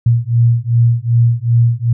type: beating tone pair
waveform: sine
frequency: 116.54 / 119.14 Hz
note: A#2 / A#2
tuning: 0 / +38 cents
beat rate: 2.6 Hz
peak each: -12 dBFS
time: 0.06-1.93 s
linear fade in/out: 5 ms
effects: none